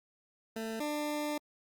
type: tone pair in turn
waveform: 20% pulse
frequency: 223.1 / 297.8 Hz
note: A3 / D4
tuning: +24 / +24 cents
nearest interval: perfect fourth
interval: 500 cents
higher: second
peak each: -31 / -28 dBFS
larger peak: second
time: 0.56-0.8 / 0.8-1.38 s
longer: second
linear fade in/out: 5 ms
effects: Opus 48 kbps